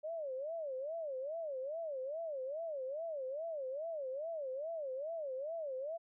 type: tone with vibrato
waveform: sine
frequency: 587.3 Hz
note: D5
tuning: in tune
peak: -38 dBFS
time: 0.03-5.98 s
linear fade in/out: 20 ms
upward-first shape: sine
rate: 2.4 Hz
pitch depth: 230 cents each way
effects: none